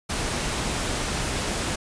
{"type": "noise", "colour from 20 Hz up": "pink", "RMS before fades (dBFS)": -27, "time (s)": [0.09, 1.76], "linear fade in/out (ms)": 10, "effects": ["resampled to 22050 Hz"]}